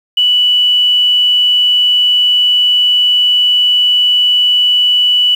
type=tone with quantisation; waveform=sine; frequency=2960 Hz; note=F#7; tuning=in tune; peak=-7 dBFS; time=0.17-5.35 s; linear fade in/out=5 ms; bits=6; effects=none